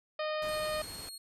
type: harmonic tone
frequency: 615 Hz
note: D#5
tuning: 20 cents flat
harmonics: 1 / 2 / 3 / 4 / 5 / 6 / 7 / 8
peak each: -33 / -39 / -43 / -45 / -47 / -49 / -50 / -51 dBFS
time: 0.19-0.82 s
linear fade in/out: 5 ms
type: noise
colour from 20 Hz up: pink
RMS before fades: -47 dBFS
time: 0.42-1.09 s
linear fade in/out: 2 ms
type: tone with tremolo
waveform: 25% pulse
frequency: 4295 Hz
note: C8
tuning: 44 cents sharp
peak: -37 dBFS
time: 0.48-1.18 s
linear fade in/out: 5 ms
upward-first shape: sine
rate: 20 Hz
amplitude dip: 30%
effects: resampled to 32000 Hz